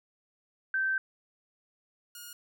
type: tone pair in turn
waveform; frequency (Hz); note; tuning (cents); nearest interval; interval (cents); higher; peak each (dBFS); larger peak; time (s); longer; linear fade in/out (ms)
sine / 5% pulse; 1553 / 1432.8; G6 / F6; -17 / +44; minor second; 139; first; -26 / -32; first; 0.74-0.98 / 2.15-2.33; first; 2
effects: none